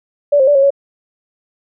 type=tone with pitch steps; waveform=sine; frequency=578 / 530 / 581 / 546 / 558 Hz; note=D5 / C5 / D5 / C#5 / C#5; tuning=-28 / +22 / -19 / -26 / +11 cents; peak=-7 dBFS; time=0.32-0.705 s; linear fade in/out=10 ms; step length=77 ms; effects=none